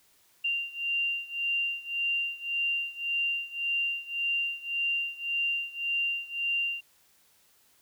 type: beating tone pair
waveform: sine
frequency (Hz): 2779 / 2780.8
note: F7 / F7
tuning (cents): -9 / -8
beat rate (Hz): 1.8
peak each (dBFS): -30 / -32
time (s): 0.44-6.81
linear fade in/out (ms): 10
effects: white hiss -64 dBFS RMS until 7.81 s